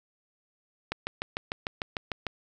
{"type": "click train", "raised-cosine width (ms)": 0.3, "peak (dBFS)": -14, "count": 10, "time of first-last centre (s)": [0.92, 2.267], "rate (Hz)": 6.68, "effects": []}